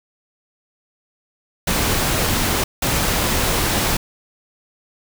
pink noise bursts at uneven times, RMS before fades -19 dBFS, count 2, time 1.67-2.64 / 2.82-3.97 s, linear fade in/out 5 ms, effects none

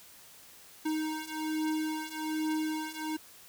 square beating tone pair, 311.1 / 312.3 Hz, D#4 / D#4, 0 / +7 cents, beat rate 1.2 Hz, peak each -36 / -34 dBFS, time 0.85-3.17 s, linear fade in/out 10 ms, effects white hiss -54 dBFS RMS until 3.48 s

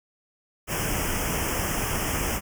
pink band-stop noise, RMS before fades -27 dBFS, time 0.67-2.41 s, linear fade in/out 50 ms, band 3200 to 5100 Hz, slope 96 dB/octave, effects none

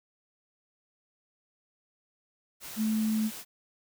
sine tone in noise, 218.3 Hz, A3, 13 cents flat, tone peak -25 dBFS, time 2.76-3.31 s, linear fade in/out 50 ms, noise white, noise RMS -42 dBFS, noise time 2.6-3.45 s, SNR +14 dB, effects none

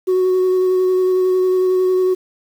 sine tone with vibrato, 370 Hz, F#4, in tune, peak -10 dBFS, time 0.07-2.15 s, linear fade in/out 20 ms, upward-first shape sine, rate 11 Hz, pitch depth 13 cents each way, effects tanh soft clip ceiling -11 dBFS + 7-bit

